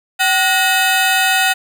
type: ring-modulated tone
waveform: 20% pulse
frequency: 1108.7 Hz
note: C#6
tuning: in tune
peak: -4 dBFS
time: 0.19-1.54 s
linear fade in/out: 20 ms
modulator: 346 Hz
effects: none